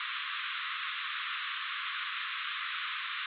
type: band-pass noise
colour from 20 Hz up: pink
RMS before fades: -37 dBFS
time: 0-3.26 s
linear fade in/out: 2 ms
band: 1100 to 3800 Hz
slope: 96 dB/octave
effects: none